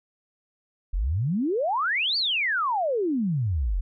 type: exponential two-way sweep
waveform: sine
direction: up then down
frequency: 39 to 4699 to 39 Hz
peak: -22 dBFS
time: 0.93-3.81 s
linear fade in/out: 10 ms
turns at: 2.17 s
effects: none